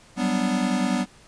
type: chord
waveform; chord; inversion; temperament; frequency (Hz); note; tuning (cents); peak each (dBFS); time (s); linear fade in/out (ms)
square; G major seventh; third; equal with one note detuned; 185.64 / 196 / 246.9 / 293.7; F#3 / G3 / B3 / D4; +6 / 0 / 0 / 0; -30 / -27 / -25 / -31; 0.16-1.06; 50
effects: pink hiss -52 dBFS RMS until 1.27 s + resampled to 22050 Hz